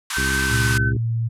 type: band-pass noise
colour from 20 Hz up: pink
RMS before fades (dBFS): -27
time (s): 0.1-0.78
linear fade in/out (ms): 5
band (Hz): 960 to 12000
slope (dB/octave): 48
type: tone with pitch glide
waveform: sine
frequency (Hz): 1544 to 1525.4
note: G6 to G6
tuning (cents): -27 to -48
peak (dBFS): -21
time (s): 0.12-0.93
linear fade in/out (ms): 50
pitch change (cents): -21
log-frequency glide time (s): 0.46-0.65
type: harmonic tone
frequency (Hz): 66.7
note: C2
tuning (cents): +34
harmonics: 1 / 2 / 3 / 4 / 5 / 6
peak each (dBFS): -26 / -29 / -31 / -32 / -33 / -34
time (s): 0.17-0.97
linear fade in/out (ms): 5
type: tone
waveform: sine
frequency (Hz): 114.7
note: A#2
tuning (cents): -28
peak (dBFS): -19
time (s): 0.5-1.29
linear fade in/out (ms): 20
effects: none